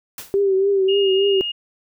white noise with exponential decay, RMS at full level -30 dBFS, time 0.18-0.42 s, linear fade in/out 1 ms, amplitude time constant 51 ms
sine tone with vibrato, 390.5 Hz, G4, 7 cents flat, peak -14 dBFS, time 0.34-1.41 s, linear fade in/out 0 ms, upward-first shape triangle, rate 3.5 Hz, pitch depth 61 cents each way
sine tone, 2849 Hz, F7, 34 cents sharp, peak -22 dBFS, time 0.88-1.52 s, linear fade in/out 10 ms
effects none

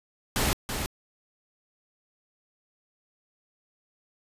pink noise with echo, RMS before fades -25 dBFS, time 0.36-0.53 s, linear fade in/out 0 ms, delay 330 ms, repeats 1, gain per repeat -6 dB, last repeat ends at 0.86 s, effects resampled to 32000 Hz

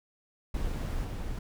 brown noise with level steps, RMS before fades -32 / -35 dBFS, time 0.54-1.39 s, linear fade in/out 5 ms, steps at 1.04 s, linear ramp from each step 5 ms, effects none

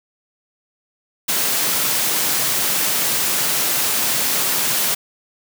white high-pass noise, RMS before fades -19 dBFS, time 1.28-4.95 s, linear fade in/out 10 ms, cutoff 110 Hz, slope 96 dB/octave, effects none

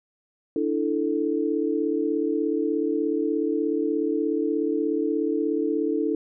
sine chord, D suspended second, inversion none, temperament just, 293.7 / 330.4 / 440.5 Hz, D4 / E4 / A4, 0 / +4 / +2 cents, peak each -26 dBFS, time 0.56-6.15 s, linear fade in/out 2 ms, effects none

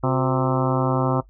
harmonic tone with a mistuned harmonic, 130.81 Hz, C3, in tune, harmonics 1 / 2 / 3 / 4 / 5 / 6 / 7 / 8 / 9 / 10, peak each -22 / -25 / -27 / -28 / -29 / -30 / -30 / -31 / -32 / -32 dBFS, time 0.03-1.21 s, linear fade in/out 10 ms, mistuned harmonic 3, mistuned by -100 cents, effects noise-tail reverb RT60 0.1 s tail -18 dB re dry + added 49 Hz sine -47 dBFS peak until 1.29 s

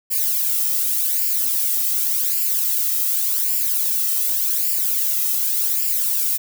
violet noise with flanger, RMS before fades -20 dBFS, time 0.1-6.38 s, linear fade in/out 20 ms, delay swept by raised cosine 0.4 to 1.6 ms, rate 0.87 Hz, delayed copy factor +0.65, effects none

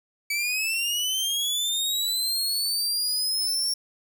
sawtooth linear sweep, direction up, 2281 to 5510 Hz, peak -21 dBFS, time 0.3-3.74 s, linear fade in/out 5 ms, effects 10-bit

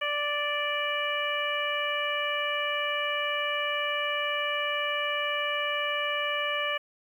harmonic tone, 586 Hz, D5, 4 cents flat, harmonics 1 / 2 / 3 / 4 / 5, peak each -33 / -33 / -33 / -33 / -33 dBFS, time 0.01-6.78 s, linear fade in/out 10 ms, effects 10-bit

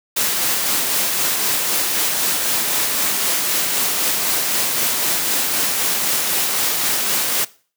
white noise with tremolo, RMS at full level -18 dBFS, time 0.16-7.45 s, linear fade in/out 10 ms, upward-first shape sine, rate 3.9 Hz, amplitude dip 25%, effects noise-tail reverb RT60 0.4 s tail -20 dB re dry + high-pass 150 Hz 12 dB/octave

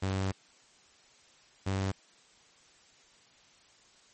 sawtooth tone pair in turn, 95.8 / 96.47 Hz, G2 / G2, -39 / -27 cents, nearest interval unison, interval 12 cents, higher second, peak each -25 dBFS, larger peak neither, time 0.02-0.32 / 1.66-1.92 s, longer first, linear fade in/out 10 ms, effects white hiss -61 dBFS RMS until 4.13 s + MP3 32 kbps

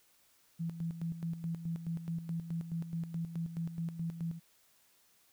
sine tone with tremolo, 166.4 Hz, E3, 17 cents sharp, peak -33 dBFS, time 0.59-4.4 s, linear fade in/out 20 ms, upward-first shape square, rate 4.7 Hz, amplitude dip 65%, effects white hiss -68 dBFS RMS until 5.32 s

